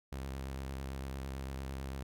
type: tone with vibrato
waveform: sawtooth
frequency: 67 Hz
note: C2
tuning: 42 cents sharp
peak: -35 dBFS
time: 0.12-2.03 s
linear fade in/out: 5 ms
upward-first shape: sine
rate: 8.9 Hz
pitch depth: 36 cents each way
effects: none